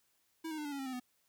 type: tone with pitch steps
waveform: square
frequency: 323.4 / 311.7 / 300.4 / 289.5 / 278.9 / 268.8 / 259.1 / 249.7 Hz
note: E4 / D#4 / D4 / D4 / C#4 / C4 / C4 / B3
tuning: -33 / +3 / +39 / -25 / +11 / +47 / -17 / +19 cents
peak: -39 dBFS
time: 0.44-1 s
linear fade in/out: 10 ms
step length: 70 ms
effects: white hiss -75 dBFS RMS until 1.28 s